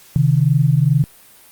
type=tone pair together; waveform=sine; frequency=132.52 / 154.9 Hz; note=C3 / D#3; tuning=+22 / -7 cents; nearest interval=minor third; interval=271 cents; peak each=-14 dBFS; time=0.16-1.04 s; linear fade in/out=0 ms; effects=white hiss -46 dBFS RMS until 1.51 s + Opus 48 kbps